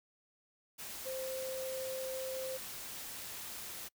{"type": "tone in noise", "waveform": "sine", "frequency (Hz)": 523.3, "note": "C5", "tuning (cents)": 0, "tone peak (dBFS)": -38, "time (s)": [1.05, 2.58], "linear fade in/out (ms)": 20, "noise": "white", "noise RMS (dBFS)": -45, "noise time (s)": [0.78, 3.89], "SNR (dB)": 4, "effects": ["noise-tail reverb RT60 0.1 s tail -25 dB re dry"]}